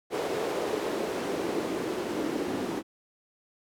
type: noise with band-pass filter sweep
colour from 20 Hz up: white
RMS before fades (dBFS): -31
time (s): 0.1-2.83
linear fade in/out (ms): 50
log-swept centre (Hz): 450 to 300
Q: 2.6
effects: none